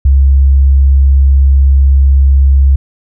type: tone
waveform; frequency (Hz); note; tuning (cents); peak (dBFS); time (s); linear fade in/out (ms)
sine; 68; C#2; -33; -3; 0.05-2.76; 5
effects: none